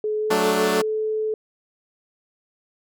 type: tone with pitch glide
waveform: sine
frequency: 427 to 433.7 Hz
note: G#4 to A4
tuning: +48 to -25 cents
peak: -21 dBFS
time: 0.04-1.34 s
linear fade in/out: 2 ms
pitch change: +27 cents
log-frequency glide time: 0.19-0.34 s
type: chord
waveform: 10% pulse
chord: D major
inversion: first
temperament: equal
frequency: 185 / 220 / 293.7 Hz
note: F#3 / A3 / D4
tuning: 0 / 0 / 0 cents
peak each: -16 dBFS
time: 0.3-0.82 s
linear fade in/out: 10 ms
effects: none